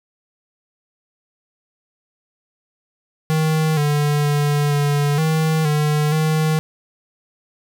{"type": "tone with pitch steps", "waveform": "square", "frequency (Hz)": [157.2, 147.1, 146.2, 144.9, 158.3, 150.2, 156.6], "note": ["D#3", "D3", "D3", "D3", "D#3", "D3", "D#3"], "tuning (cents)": [18, 3, -7, -23, 30, 39, 11], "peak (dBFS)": -16, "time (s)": [3.3, 6.59], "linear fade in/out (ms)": 0, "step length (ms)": 470, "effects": []}